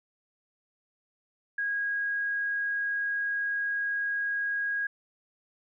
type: tone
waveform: sine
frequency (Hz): 1642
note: G#6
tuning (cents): -20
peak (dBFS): -27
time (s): 1.58-4.87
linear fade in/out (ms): 5
effects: none